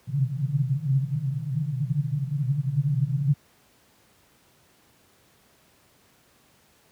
white band-pass noise, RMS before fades -25 dBFS, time 0.07-3.34 s, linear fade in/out 10 ms, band 130 to 150 Hz, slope 96 dB/octave, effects pink hiss -60 dBFS RMS until 6.91 s + high-pass 80 Hz 12 dB/octave

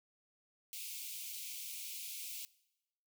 white high-pass noise, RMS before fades -45 dBFS, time 0.73-2.45 s, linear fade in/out 0 ms, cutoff 2200 Hz, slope 96 dB/octave, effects noise-tail reverb RT60 0.9 s tail -21 dB re dry

